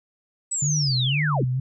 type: linear sweep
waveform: sine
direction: down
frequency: 8020 to 51.5 Hz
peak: -23 dBFS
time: 0.51-1.45 s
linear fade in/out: 10 ms
type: tone with vibrato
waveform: sine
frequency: 138.59 Hz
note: C#3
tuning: in tune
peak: -21 dBFS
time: 0.62-1.6 s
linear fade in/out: 5 ms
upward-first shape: sine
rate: 2 Hz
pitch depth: 160 cents each way
effects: none